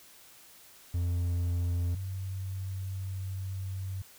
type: tone pair in turn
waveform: triangle / sine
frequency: 87.2 / 95.41 Hz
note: F2 / G2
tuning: -2 / -46 cents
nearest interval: major second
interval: 156 cents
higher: second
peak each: -25 / -33 dBFS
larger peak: first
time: 0.94-1.95 / 1.95-4.02 s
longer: second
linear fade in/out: 5 ms
effects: white hiss -55 dBFS RMS until 4.18 s